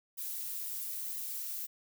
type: noise with flanger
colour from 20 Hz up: violet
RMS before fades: -39 dBFS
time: 0.17-1.67 s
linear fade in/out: 20 ms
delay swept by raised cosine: 0.99 to 6.79 ms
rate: 2 Hz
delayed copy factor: +0.95
effects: none